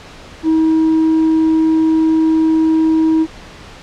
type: tone with tanh clipping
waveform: triangle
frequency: 319.2 Hz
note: D#4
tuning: 44 cents sharp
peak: -10 dBFS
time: 0.43-3.27 s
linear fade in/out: 50 ms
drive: 7 dB
effects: pink hiss -36 dBFS RMS until 3.82 s + low-pass 5000 Hz 12 dB/octave